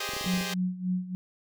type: chord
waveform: 5% pulse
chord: Ab major seventh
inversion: third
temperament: equal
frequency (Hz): 392 / 415.3 / 523.3 / 622.3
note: G4 / Ab4 / C5 / Eb5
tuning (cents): 0 / 0 / 0 / 0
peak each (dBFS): -26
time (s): 0-0.54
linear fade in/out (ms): 5
type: clicks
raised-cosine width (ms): 2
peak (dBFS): -27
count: 9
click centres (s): 0.091 / 0.136 / 0.166 / 0.211 / 0.244 / 0.274 / 0.338 / 0.374 / 0.411
type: tone with tremolo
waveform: sine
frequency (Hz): 182.7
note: F#3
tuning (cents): -22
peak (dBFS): -24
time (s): 0.26-1.15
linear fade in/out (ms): 0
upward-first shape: sine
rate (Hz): 3.4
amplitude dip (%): 80
effects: none